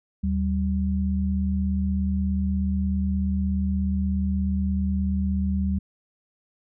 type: tone pair together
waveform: sine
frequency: 76.8 / 193.52 Hz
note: D#2 / G3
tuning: -22 / -22 cents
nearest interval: octave + major third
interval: 1600 cents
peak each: -24 / -24 dBFS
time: 0.23-5.79 s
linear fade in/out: 10 ms
effects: none